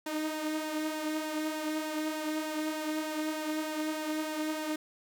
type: tone with flanger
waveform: sawtooth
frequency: 309.6 Hz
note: D#4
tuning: 9 cents flat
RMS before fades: -34 dBFS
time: 0.06-4.76 s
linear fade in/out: 5 ms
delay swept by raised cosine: 1.1 to 3.8 ms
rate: 3.3 Hz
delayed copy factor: +0.5
effects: 9-bit